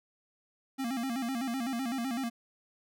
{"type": "tone with vibrato", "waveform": "square", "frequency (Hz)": 250, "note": "B3", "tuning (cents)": 21, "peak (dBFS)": -32, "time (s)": [0.78, 2.3], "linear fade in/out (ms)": 20, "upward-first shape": "square", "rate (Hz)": 7.9, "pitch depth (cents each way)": 120, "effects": []}